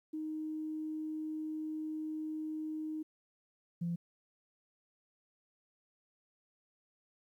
sine tone pair in turn, 311.1 / 171.01 Hz, D#4 / F3, 0 / -36 cents, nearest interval minor seventh, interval 1036 cents, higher first, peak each -36 / -32 dBFS, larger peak second, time 0.13-3.03 / 3.81-3.96 s, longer first, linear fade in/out 10 ms, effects tanh soft clip ceiling -28 dBFS + 12-bit

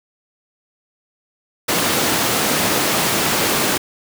pink high-pass noise, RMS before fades -18 dBFS, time 1.68-3.78 s, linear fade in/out 10 ms, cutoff 190 Hz, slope 12 dB/octave, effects none

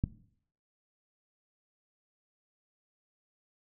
click, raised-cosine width 5 ms, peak -15 dBFS, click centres 0.039 s, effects noise-tail reverb RT60 0.6 s tail -17 dB re dry

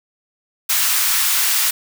white high-pass noise, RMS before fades -17 dBFS, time 0.69-1.71 s, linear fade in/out 10 ms, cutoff 1000 Hz, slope 24 dB/octave, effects none

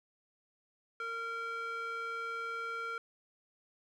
square tone with band-pass filter, 460.2 Hz, A#4, 22 cents flat, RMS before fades -39 dBFS, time 1-2.98 s, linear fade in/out 2 ms, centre 1600 Hz, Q 3.7, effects none

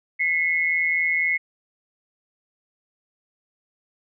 sine tone pair together, 2011 / 2175 Hz, B6 / C#7, +31 / -33 cents, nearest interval minor second, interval 136 cents, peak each -23 / -21 dBFS, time 0.19-1.38 s, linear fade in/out 20 ms, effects none

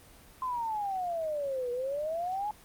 sine exponential two-way sweep, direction down then up, 1046.5 to 480 to 857 Hz, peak -30 dBFS, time 0.42-2.51 s, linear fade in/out 2 ms, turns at 1.71 s, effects pink hiss -55 dBFS RMS until 2.64 s + Opus 24 kbps

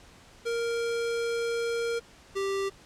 square tone pair in turn, 466.2 / 392 Hz, A#4 / G4, 0 / 0 cents, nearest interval minor third, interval 300 cents, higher first, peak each -28 dBFS, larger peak neither, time 0.45-2 / 2.35-2.7 s, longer first, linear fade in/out 20 ms, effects pink hiss -54 dBFS RMS until 2.85 s + low-pass 8000 Hz 12 dB/octave

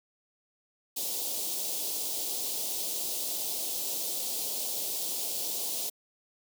white band-stop noise, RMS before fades -33 dBFS, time 0.96-5.9 s, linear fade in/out 10 ms, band 760 to 3300 Hz, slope 24 dB/octave, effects high-pass 300 Hz 12 dB/octave

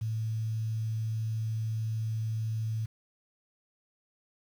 sine tone with quantisation, 110.8 Hz, A2, 13 cents sharp, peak -29 dBFS, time 0.01-2.86 s, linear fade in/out 10 ms, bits 9, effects none

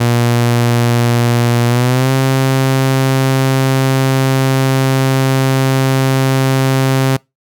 sawtooth tone with pitch glide, 119.3 to 133.14 Hz, A#2 to C3, +41 to +31 cents, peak -6 dBFS, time 0-7.17 s, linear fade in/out 10 ms, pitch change +190 cents, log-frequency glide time 1.67-2.12 s, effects noise-tail reverb RT60 0.2 s tail -24 dB re dry

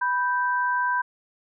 sine tone pair together, 987.8 / 1562.2 Hz, B5 / G6, 0 / -6 cents, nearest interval minor sixth, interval 794 cents, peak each -23 / -25 dBFS, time 0.01-1.02 s, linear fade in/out 10 ms, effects none

